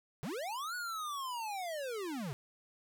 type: linear two-way sweep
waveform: square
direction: up then down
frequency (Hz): 120.5 to 1480 to 120.5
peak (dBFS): -38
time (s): 0.23-2.33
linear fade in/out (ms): 0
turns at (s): 0.75
effects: none